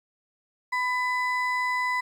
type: ring-modulated tone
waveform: triangle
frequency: 1500 Hz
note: F#6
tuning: 23 cents sharp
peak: -19 dBFS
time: 0.72-2.01 s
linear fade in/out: 10 ms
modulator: 502 Hz
effects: 10-bit